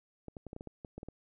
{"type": "clicks", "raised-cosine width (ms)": 2, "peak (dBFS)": -30, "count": 11, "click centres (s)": [0.283, 0.368, 0.467, 0.531, 0.564, 0.609, 0.673, 0.848, 0.98, 1.031, 1.086], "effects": []}